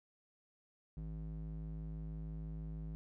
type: tone with band-pass filter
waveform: square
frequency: 53.1 Hz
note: G#1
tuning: 39 cents sharp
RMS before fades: -44 dBFS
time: 0.97-2.95 s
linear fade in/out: 0 ms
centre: 120 Hz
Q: 2.6
effects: none